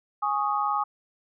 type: chord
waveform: sine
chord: Ab suspended fourth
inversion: none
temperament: just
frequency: 830.6 / 1107.5 / 1245.9 Hz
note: Ab5 / Db6 / Eb6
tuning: 0 / -2 / +2 cents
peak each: -27 / -29 / -27 dBFS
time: 0.22-0.84 s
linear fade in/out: 10 ms
effects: none